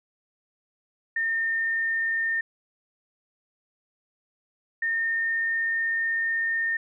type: tone pair in turn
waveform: sine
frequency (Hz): 1817 / 1824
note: A#6 / A#6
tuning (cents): -45 / -38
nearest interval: unison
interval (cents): 7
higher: second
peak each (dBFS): -23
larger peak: neither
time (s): 1.16-2.41 / 4.82-6.77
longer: second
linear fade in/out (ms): 5
effects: none